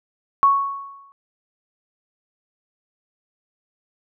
sine tone with exponential decay, 1108.7 Hz, C#6, in tune, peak -9 dBFS, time 0.43-1.12 s, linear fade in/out 0 ms, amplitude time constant 150 ms, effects none

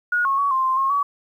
sine tone with pitch steps, 1447 / 1092 / 1125 / 1052 / 1046 / 1079 / 1135 Hz, F#6 / C#6 / C#6 / C6 / C6 / C#6 / C#6, -39 / -26 / +25 / +9 / -1 / -47 / +41 cents, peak -17 dBFS, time 0.12-1.03 s, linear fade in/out 5 ms, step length 130 ms, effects 9-bit

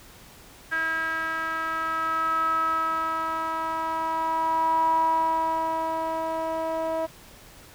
sawtooth tone with band-pass filter sweep, 323.2 Hz, E4, 34 cents flat, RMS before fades -26 dBFS, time 0.71-7.07 s, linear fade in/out 20 ms, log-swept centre 1600 to 750 Hz, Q 9.4, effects pink hiss -49 dBFS RMS until 7.74 s

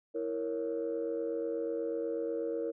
sine chord, A# diminished, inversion second, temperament equal, 329.6 / 466.2 / 554.4 Hz, E4 / A#4 / C#5, 0 / 0 / 0 cents, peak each -37 / -33 / -38 dBFS, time 0.14-2.72 s, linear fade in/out 20 ms, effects tanh soft clip ceiling -25 dBFS

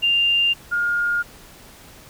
sine tone pair in turn, 2794 / 1419.4 Hz, F7 / F6, 0 / +28 cents, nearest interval octave, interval 1172 cents, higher first, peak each -15 / -18 dBFS, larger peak first, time 0.02-0.54 / 0.71-1.23 s, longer neither, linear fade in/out 20 ms, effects pink hiss -45 dBFS RMS until 2.09 s

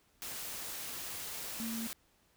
sine tone in noise, 227.3 Hz, A#3, 43 cents flat, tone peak -37 dBFS, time 1.6-1.87 s, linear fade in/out 0 ms, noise white, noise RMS -42 dBFS, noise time 0.22-1.93 s, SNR +2 dB, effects pink hiss -70 dBFS RMS until 2.36 s

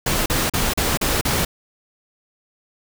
pink noise bursts, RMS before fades -20 dBFS, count 6, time 0.06-1.45 s, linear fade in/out 5 ms, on 200 ms, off 38 ms, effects none

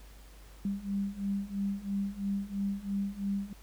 sine beating tone pair, 197 / 200 Hz, G3 / G3, +9 / +35 cents, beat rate 3 Hz, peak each -35 / -33 dBFS, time 0.65-3.53 s, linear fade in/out 2 ms, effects added 50 Hz sine -50 dBFS peak until 3.62 s + pink hiss -58 dBFS RMS until 3.62 s

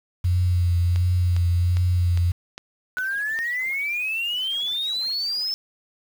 sine tone with vibrato, 88.4 Hz, F2, 22 cents sharp, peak -17 dBFS, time 0.24-2.32 s, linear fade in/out 10 ms, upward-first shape triangle, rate 1.4 Hz, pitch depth 36 cents each way
click train, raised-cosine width 0.2 ms, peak -18 dBFS, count 7, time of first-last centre 0.96-3.389 s, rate 2.47 Hz
sine exponential sweep, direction up, 1480 to 5300 Hz, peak -23 dBFS, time 2.97-5.54 s, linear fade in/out 0 ms
effects 7-bit

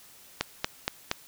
click train, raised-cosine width 0.2 ms, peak -8 dBFS, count 4, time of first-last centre 0.41-1.114 s, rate 4.26 Hz, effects white hiss -53 dBFS RMS until 1.27 s

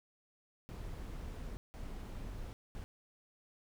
brown noise bursts at uneven times, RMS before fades -44 dBFS, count 3, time 0.69-1.57 / 1.74-2.53 / 2.75-2.84 s, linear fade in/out 0 ms, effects none

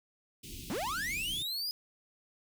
pink band-stop noise, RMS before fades -45 dBFS, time 0.43-1.43 s, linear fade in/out 10 ms, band 360 to 2500 Hz, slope 48 dB/octave
45% pulse linear sweep, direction up, 155.56 to 5040 Hz, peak -33 dBFS, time 0.7-1.71 s, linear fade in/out 0 ms
effects none

